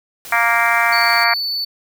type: noise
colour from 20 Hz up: white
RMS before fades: -34 dBFS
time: 0.25-1.24 s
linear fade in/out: 0 ms
type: harmonic tone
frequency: 233.1 Hz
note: A#3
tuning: in tune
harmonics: 3 / 4 / 5 / 6 / 7 / 8 / 9 / 10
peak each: -21 / -21 / -21 / -21 / -21 / -21 / -21 / -21 dBFS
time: 0.32-1.34 s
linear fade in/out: 5 ms
type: tone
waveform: triangle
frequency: 4487 Hz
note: C#8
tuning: 20 cents sharp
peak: -18 dBFS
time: 0.92-1.65 s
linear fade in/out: 10 ms
effects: none